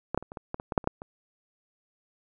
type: clicks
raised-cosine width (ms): 1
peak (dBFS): -14 / -10 / -27 / -26 / -22 / -17 / -22 / -17 / -6 / -28 / -9 / -25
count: 12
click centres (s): 0.146 / 0.176 / 0.226 / 0.319 / 0.372 / 0.544 / 0.599 / 0.722 / 0.778 / 0.842 / 0.874 / 1.019
effects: none